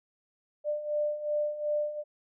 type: beating tone pair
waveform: sine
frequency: 594 / 596.7 Hz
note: D5 / D5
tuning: +20 / +27 cents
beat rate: 2.7 Hz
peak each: -34 / -29 dBFS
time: 0.64-2.04 s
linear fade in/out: 50 ms
effects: none